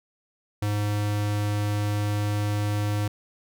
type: tone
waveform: square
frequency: 103.83 Hz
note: G#2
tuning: in tune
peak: -24 dBFS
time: 0.62-3.08 s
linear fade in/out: 5 ms
effects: none